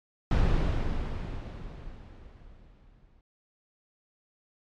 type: noise with exponential decay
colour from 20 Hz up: brown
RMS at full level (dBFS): -21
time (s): 0.31-3.21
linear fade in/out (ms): 2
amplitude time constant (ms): 630
effects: low-pass 4000 Hz 12 dB/octave + MP3 96 kbps